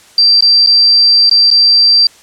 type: tone with dropouts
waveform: sine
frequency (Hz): 4699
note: D8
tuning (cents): 0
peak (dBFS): -4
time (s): 0.18-2.07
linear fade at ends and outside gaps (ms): 2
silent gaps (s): 0.408-0.423 / 0.663-0.671 / 1.296-1.312 / 1.504-1.512
effects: white hiss -42 dBFS RMS until 2.22 s + low-pass 9000 Hz 12 dB/octave